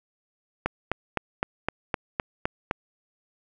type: click train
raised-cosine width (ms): 0.5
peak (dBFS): -9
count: 9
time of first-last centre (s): 0.66-2.711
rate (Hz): 3.9
effects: none